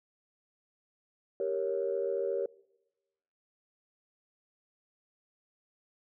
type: chord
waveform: sine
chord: G diminished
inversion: none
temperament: equal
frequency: 392 / 466.2 / 554.4 Hz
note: G4 / Bb4 / Db5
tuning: 0 / 0 / 0 cents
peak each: -33 dBFS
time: 1.4-2.46 s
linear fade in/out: 2 ms
effects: noise-tail reverb RT60 1.0 s tail -23 dB re dry + tanh soft clip ceiling -20 dBFS